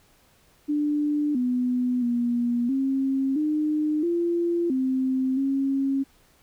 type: tone with pitch steps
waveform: sine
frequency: 295.7 / 248.9 / 239.7 / 268.8 / 304.1 / 343 / 261.1 / 272.3 Hz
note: D4 / B3 / A#3 / C4 / D#4 / F4 / C4 / C#4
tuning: +12 / +14 / +48 / +47 / -40 / -31 / -3 / -31 cents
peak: -21 dBFS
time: 0.68-6.04 s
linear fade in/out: 20 ms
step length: 670 ms
effects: pink hiss -60 dBFS RMS until 6.42 s